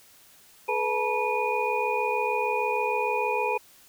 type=tone cluster; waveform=sine; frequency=427 / 493.5 / 867 / 962 / 2458 Hz; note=G#4 / B4 / A5 / B5 / D#7; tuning=+48 / -1 / -26 / -46 / -22 cents; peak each=-30 dBFS; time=0.68-3.58 s; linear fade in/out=10 ms; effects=white hiss -55 dBFS RMS until 3.88 s